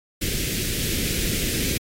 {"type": "band-stop noise", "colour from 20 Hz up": "pink", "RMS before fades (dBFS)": -25, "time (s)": [0.21, 1.78], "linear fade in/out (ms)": 10, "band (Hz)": [440, 2000], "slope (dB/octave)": 24, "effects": ["AAC 48 kbps"]}